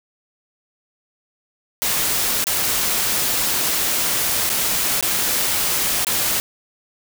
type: noise with dropouts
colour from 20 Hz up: white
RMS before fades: -20 dBFS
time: 1.82-6.4 s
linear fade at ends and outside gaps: 0 ms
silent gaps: 2.441-2.469 / 4.493-4.5 / 5.01-5.026 / 6.047-6.069 s
effects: none